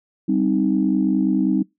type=chord; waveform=sine; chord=C minor; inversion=second; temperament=equal; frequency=196 / 261.6 / 311.1 Hz; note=G3 / C4 / Eb4; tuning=0 / 0 / 0 cents; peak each=-20 dBFS; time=0.28-1.63 s; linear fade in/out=10 ms; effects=noise-tail reverb RT60 0.2 s tail -25 dB re dry + tanh soft clip ceiling -6 dBFS